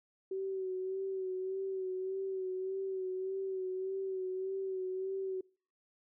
sine tone with vibrato, 378.8 Hz, F#4, 41 cents sharp, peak -34 dBFS, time 0.31-5.41 s, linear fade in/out 5 ms, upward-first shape sine, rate 1.7 Hz, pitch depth 34 cents each way, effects noise-tail reverb RT60 0.4 s tail -25 dB re dry

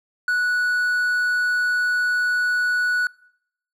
triangle tone, 1473 Hz, F#6, 8 cents flat, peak -16 dBFS, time 0.28-3.07 s, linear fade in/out 2 ms, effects noise-tail reverb RT60 0.7 s tail -23 dB re dry

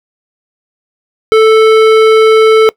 sine tone with hard clipping, 440 Hz, A4, in tune, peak -4 dBFS, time 1.32-2.69 s, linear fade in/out 0 ms, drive 14 dB, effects noise-tail reverb RT60 0.1 s tail -22 dB re dry

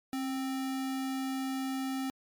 sine tone with sample-and-hold, 266.5 Hz, C4, 32 cents sharp, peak -31 dBFS, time 0.13-2.1 s, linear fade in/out 0 ms, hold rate 1050 Hz, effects MP3 96 kbps

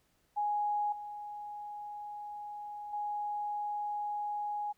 sine tone with level steps, 830.6 Hz, G#5, in tune, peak -29 / -40 / -33 dBFS, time 0.36-4.73 s, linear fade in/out 20 ms, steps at 0.92 / 2.93 s, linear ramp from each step 5 ms, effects pink hiss -73 dBFS RMS until 4.77 s

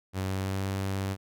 sawtooth tone with pitch glide, 95 to 96.94 Hz, F#2 to G2, +46 to -19 cents, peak -25 dBFS, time 0.13-1.17 s, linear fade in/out 50 ms, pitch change +35 cents, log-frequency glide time 0.25-0.65 s, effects none

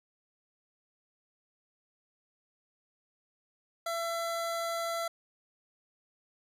25% pulse tone, 672 Hz, E5, 33 cents sharp, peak -28 dBFS, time 3.86-5.08 s, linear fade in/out 5 ms, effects resampled to 32000 Hz

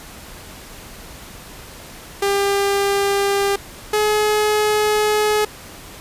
sawtooth tone pair in turn, 398.9 / 423.6 Hz, G4 / G#4, +30 / +34 cents, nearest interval minor second, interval 104 cents, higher second, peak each -12 / -11 dBFS, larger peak second, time 2.22-3.56 / 3.93-5.45 s, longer second, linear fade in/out 5 ms, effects pink hiss -38 dBFS RMS until 6 s + resampled to 32000 Hz

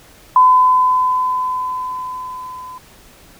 sine tone with level ramp, 1013 Hz, B5, 44 cents sharp, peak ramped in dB -5 to -30 dBFS, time 0.36-2.78 s, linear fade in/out 2 ms, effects pink hiss -45 dBFS RMS until 3.39 s

